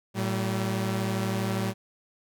sawtooth tone pair together, 112.21 / 191.9 Hz, A2 / G3, +34 / -37 cents, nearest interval major sixth, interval 929 cents, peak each -25 / -25 dBFS, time 0.14-1.74 s, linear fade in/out 50 ms, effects none

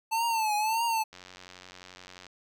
square tone with vibrato, 883 Hz, A5, 6 cents sharp, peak -26 dBFS, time 0.11-1.04 s, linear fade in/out 20 ms, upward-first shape triangle, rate 1.7 Hz, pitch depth 110 cents each way
click train, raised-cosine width 0.2 ms, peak -29 dBFS, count 105, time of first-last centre 1.13-2.267 s, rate 91.5 Hz
effects none

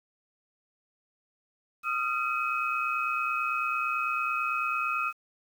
sine tone cluster, 1238 / 1367 / 2539 Hz, D#6 / F6 / D#7, -9 / -37 / +34 cents, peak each -31 dBFS, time 1.83-5.13 s, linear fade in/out 50 ms, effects 9-bit

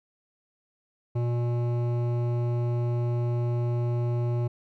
sine tone with hard clipping, 120 Hz, B2, 49 cents flat, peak -26 dBFS, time 1.15-4.48 s, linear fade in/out 10 ms, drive 13 dB, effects none

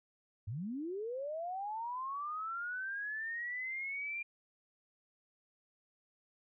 sine linear sweep, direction up, 90.8 to 2398 Hz, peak -37 dBFS, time 0.47-4.23 s, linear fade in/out 10 ms, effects none

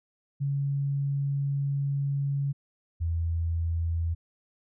sine tone pair in turn, 140 / 83.24 Hz, C#3 / E2, +18 / +17 cents, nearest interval major sixth, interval 901 cents, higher first, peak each -25 / -25 dBFS, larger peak neither, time 0.4-2.53 / 3-4.15 s, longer first, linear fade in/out 20 ms, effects none

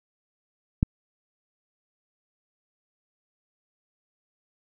click, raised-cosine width 5 ms, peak -7 dBFS, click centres 0.829 s, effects none

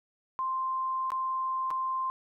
sine tone with dropouts, 1046.5 Hz, C6, in tune, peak -28 dBFS, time 0.39-2.1 s, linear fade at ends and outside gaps 0 ms, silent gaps 1.104-1.119 / 1.705-1.711 s, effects none

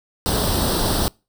pink noise with comb filter, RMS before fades -20 dBFS, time 0.26-1.08 s, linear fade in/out 0 ms, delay 0.22 ms, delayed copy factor +0.75, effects noise-tail reverb RT60 0.3 s tail -26 dB re dry

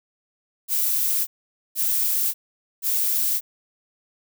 violet noise bursts, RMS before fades -22 dBFS, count 3, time 0.68-3.41 s, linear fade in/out 50 ms, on 590 ms, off 480 ms, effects none

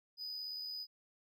triangle tone with amplitude modulation, 4978 Hz, D#8, in tune, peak -38 dBFS, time 0.17-0.87 s, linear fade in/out 50 ms, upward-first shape sine, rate 78 Hz, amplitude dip 35%, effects none

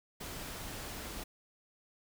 pink noise, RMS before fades -43 dBFS, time 0.2-1.24 s, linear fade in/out 10 ms, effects none

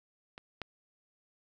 clicks, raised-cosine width 0.3 ms, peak -29 / -21 dBFS, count 2, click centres 0.379 / 0.617 s, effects none

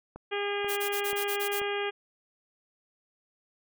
click train, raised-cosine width 1 ms, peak -28 dBFS, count 4, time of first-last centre 0.16-1.616 s, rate 2.06 Hz
harmonic tone, 406 Hz, G#4, 39 cents flat, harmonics 1 / 2 / 3 / 4 / 5 / 6 / 7 / 8, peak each -31 / -37 / -40 / -38 / -40 / -39 / -41 / -42 dBFS, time 0.31-1.91 s, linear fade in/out 20 ms
blue noise bursts, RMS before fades -35 dBFS, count 8, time 0.68-1.604 s, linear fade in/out 20 ms, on 91 ms, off 28 ms
effects none

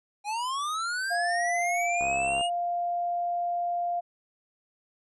square linear sweep, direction up, 804 to 2900 Hz, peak -29 dBFS, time 0.24-2.5 s, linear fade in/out 50 ms
sine tone, 698.5 Hz, F5, in tune, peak -26 dBFS, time 1.1-4.01 s, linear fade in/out 20 ms
click train, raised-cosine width 1 ms, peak -24 dBFS, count 28, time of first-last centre 2.01-2.41 s, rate 67.5 Hz
effects resampled to 24000 Hz

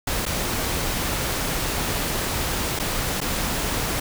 pink noise with dropouts, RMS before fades -25 dBFS, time 0.07-4 s, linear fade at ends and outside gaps 5 ms, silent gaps 0.255-0.262 / 2.791-2.797 / 3.205-3.213 s, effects none

